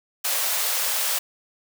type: high-pass noise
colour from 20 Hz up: white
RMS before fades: -24 dBFS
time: 0.24-1.19 s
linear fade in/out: 10 ms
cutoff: 480 Hz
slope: 48 dB/octave
effects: none